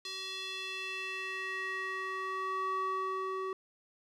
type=tone with band-pass filter sweep; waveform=square; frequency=379.6 Hz; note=F#4; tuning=44 cents sharp; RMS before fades=-37 dBFS; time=0.05-3.53 s; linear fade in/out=2 ms; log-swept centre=4100 to 800 Hz; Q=2.9; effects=none